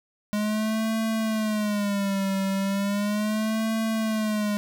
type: tone with vibrato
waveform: square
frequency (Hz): 207.7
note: G#3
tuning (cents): 0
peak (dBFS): -24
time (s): 0.33-4.57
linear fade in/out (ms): 0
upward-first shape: sine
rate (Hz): 0.36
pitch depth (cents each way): 120
effects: none